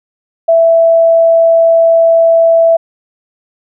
sine tone, 662 Hz, E5, 7 cents sharp, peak -4 dBFS, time 0.48-2.77 s, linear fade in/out 10 ms, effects none

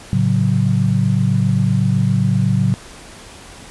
sine chord, F# minor, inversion first, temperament just, 111 / 138.75 / 185 Hz, A2 / C#3 / F#3, +16 / +2 / 0 cents, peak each -17 dBFS, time 0.13-2.74 s, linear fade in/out 0 ms, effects pink hiss -38 dBFS RMS until 3.7 s + resampled to 24000 Hz

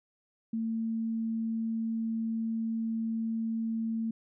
sine tone, 225.3 Hz, A3, 41 cents sharp, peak -29 dBFS, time 0.53-4.11 s, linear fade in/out 5 ms, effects none

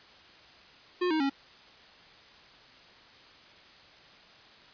square tone with pitch steps, 359 / 314.3 / 275.2 Hz, F4 / D#4 / C#4, +48 / +18 / -12 cents, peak -26 dBFS, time 1.01-1.298 s, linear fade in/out 10 ms, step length 96 ms, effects white hiss -54 dBFS RMS until 4.73 s + resampled to 11025 Hz

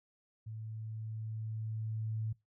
sine tone with level ramp, 110 Hz, A2, in tune, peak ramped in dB -41 to -33 dBFS, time 0.46-2.33 s, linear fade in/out 10 ms, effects noise-tail reverb RT60 0.2 s tail -22 dB re dry

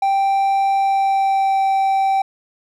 triangle tone with pitch glide, 784 to 776.8 Hz, G5 to G5, 0 to -16 cents, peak -12 dBFS, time 0.02-2.22 s, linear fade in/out 5 ms, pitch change -16 cents, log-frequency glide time 0.74-1.63 s, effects none

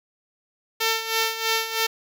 5% pulse tone with tremolo, 449 Hz, A4, 35 cents sharp, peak -8 dBFS, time 0.8-1.87 s, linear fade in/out 10 ms, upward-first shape sine, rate 3.1 Hz, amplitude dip 70%, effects none

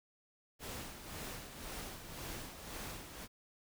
pink noise with tremolo, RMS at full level -44 dBFS, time 0.59-3.28 s, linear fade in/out 50 ms, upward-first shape sine, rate 1.9 Hz, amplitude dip 55%, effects none

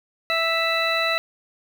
harmonic tone, 659 Hz, E5, 1 cent flat, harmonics 1 / 2 / 3 / 4 / 6, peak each -26 / -26 / -26 / -26 / -26 dBFS, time 0.3-1.18 s, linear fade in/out 0 ms, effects 7-bit

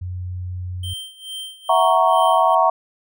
sine tone, 90.5 Hz, F#2, 38 cents flat, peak -25 dBFS, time 0.01-0.94 s, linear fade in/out 10 ms
square tone with tremolo, 3136 Hz, G7, in tune, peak -28 dBFS, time 0.83-2.55 s, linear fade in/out 5 ms, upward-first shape sine, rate 2.3 Hz, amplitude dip 85%
sine chord, F# dominant seventh, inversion third, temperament equal, 659.3 / 740 / 932.3 / 1108.7 Hz, E5 / F#5 / A#5 / C#6, 0 / 0 / 0 / 0 cents, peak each -18 dBFS, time 1.69-2.7 s, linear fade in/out 5 ms
effects none

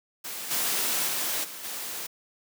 white noise with level steps, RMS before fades -36 / -27 / -29 / -40 / -35 dBFS, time 0.24-2.07 s, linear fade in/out 10 ms, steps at 0.5 / 1.07 / 1.43 / 1.63 s, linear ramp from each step 20 ms, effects high-pass 200 Hz 12 dB/octave

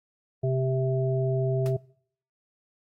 harmonic tone, 131 Hz, C3, 2 cents sharp, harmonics 1 / 3 / 5, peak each -24 / -29 / -31 dBFS, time 0.43-1.77 s, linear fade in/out 10 ms
pink noise with exponential decay, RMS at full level -37 dBFS, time 1.66-1.75 s, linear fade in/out 0 ms, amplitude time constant 18 ms
effects noise-tail reverb RT60 0.6 s tail -23 dB re dry + AAC 48 kbps

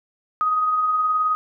sine tone with tremolo, 1252 Hz, D#6, 10 cents sharp, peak -16 dBFS, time 0.41-1.35 s, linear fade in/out 0 ms, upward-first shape sine, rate 19 Hz, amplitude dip 30%, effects none

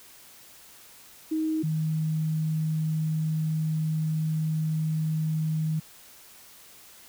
sine tone pair in turn, 315.2 / 157.19 Hz, D#4 / D#3, +23 / +18 cents, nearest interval octave, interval 1205 cents, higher first, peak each -24 dBFS, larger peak neither, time 1.31-1.63 / 1.63-5.8 s, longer second, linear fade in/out 10 ms, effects white hiss -51 dBFS RMS until 7.08 s

